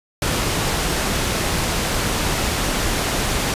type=low-pass noise; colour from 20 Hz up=pink; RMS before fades=-21 dBFS; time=0.22-3.54 s; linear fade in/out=2 ms; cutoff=11000 Hz; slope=12 dB/octave; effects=resampled to 32000 Hz